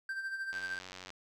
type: tone with tremolo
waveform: triangle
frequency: 1568 Hz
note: G6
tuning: in tune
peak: -32 dBFS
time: 0.09-0.79 s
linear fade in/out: 2 ms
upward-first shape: sine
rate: 13 Hz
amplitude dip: 55%
type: click train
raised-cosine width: 0.2 ms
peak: -28 dBFS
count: 54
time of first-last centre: 0.53-1.104 s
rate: 92.4 Hz
effects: none